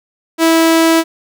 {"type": "tone", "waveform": "sawtooth", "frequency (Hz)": 327.1, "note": "E4", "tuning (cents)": -13, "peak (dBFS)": -4, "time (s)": [0.38, 1.04], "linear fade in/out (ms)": 50, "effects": []}